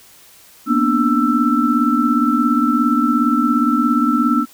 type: tone cluster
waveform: sine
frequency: 232.7 / 249.9 / 294.8 / 1328 Hz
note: A#3 / B3 / D4 / E6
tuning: -3 / +21 / +7 / +12 cents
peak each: -18 dBFS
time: 0.66-4.46 s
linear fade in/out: 50 ms
effects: white hiss -46 dBFS RMS until 4.53 s